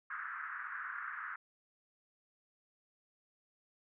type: band-pass noise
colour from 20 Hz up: white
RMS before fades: -43 dBFS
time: 0.1-1.36 s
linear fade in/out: 5 ms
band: 1200 to 1700 Hz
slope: 48 dB/octave
effects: none